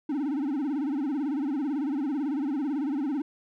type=tone with vibrato; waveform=triangle; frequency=283.9 Hz; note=C#4; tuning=41 cents sharp; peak=-24 dBFS; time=0.09-3.22 s; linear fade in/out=5 ms; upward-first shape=sine; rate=18 Hz; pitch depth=170 cents each way; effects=none